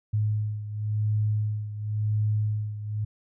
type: beating tone pair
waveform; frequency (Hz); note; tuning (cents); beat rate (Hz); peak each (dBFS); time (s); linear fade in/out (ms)
sine; 106.1 / 107.04; G#2 / A2; +38 / -47; 0.94; -25 / -30; 0.13-3.05; 10
effects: none